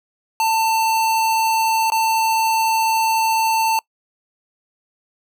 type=tone with dropouts; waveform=square; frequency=893 Hz; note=A5; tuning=25 cents sharp; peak=-16 dBFS; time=0.4-3.79 s; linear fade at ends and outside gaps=1 ms; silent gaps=1.901-1.92 s; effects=noise-tail reverb RT60 0.1 s tail -25 dB re dry